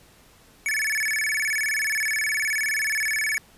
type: tone with vibrato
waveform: square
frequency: 1975.5 Hz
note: B6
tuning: in tune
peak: -23 dBFS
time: 0.66-3.38 s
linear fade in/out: 0 ms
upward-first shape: square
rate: 19 Hz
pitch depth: 220 cents each way
effects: pink hiss -54 dBFS RMS until 3.57 s + resampled to 32000 Hz